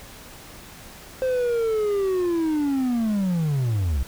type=linear sweep; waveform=triangle; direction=down; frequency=523.3 to 60.7 Hz; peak=-18 dBFS; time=1.22-4.03 s; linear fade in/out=0 ms; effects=pink hiss -43 dBFS RMS until 4.07 s